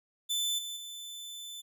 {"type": "tone with level steps", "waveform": "sawtooth", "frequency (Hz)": 3520, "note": "A7", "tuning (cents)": 0, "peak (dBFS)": [-26, -34, -38], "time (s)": [0.29, 1.62], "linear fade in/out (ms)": 20, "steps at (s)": [0.58, 0.76], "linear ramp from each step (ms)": 10, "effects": []}